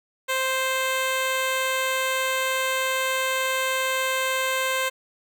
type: tone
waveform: 10% pulse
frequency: 523.3 Hz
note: C5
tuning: in tune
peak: -14 dBFS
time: 0.28-4.9 s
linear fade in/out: 20 ms
effects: none